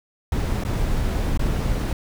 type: noise with dropouts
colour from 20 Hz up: brown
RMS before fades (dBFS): -22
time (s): 0.32-1.93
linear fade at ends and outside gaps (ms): 2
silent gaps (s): 0.637-0.649 / 1.375-1.393
effects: none